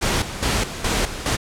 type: noise with tremolo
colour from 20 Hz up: pink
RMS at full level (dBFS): -20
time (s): 0.01-1.37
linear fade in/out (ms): 20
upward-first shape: square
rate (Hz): 2.4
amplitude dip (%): 70
effects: low-pass 9000 Hz 12 dB/octave